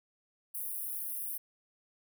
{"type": "high-pass noise", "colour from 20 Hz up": "white", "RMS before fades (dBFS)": -38, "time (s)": [0.54, 1.38], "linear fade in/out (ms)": 10, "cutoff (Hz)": 9500, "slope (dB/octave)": 96, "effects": []}